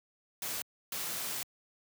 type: noise bursts at uneven times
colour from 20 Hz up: white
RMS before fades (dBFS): -37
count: 2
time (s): 0.42-0.62 / 0.92-1.43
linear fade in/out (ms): 2
effects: high-pass 100 Hz 12 dB/octave